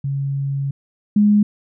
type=tone pair in turn; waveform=sine; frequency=138.59 / 207.7 Hz; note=C#3 / G#3; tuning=0 / 0 cents; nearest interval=perfect fifth; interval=700 cents; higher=second; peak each=-19 / -10 dBFS; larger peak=second; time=0.04-0.71 / 1.16-1.43 s; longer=first; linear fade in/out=5 ms; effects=none